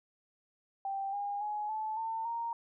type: tone with pitch steps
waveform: sine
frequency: 784 / 811.2 / 839.3 / 868.4 / 898.5 / 929.6 Hz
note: G5 / G#5 / G#5 / A5 / A5 / A#5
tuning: 0 / -41 / +18 / -23 / +36 / -5 cents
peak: -33 dBFS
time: 0.85-2.53 s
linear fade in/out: 2 ms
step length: 280 ms
effects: none